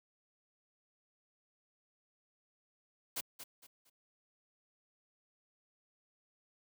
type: noise with echo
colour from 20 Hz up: white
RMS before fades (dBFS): -38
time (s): 3.16-3.21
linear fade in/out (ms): 10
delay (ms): 230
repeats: 3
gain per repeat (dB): -10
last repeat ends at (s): 3.9
effects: high-pass 100 Hz 12 dB/octave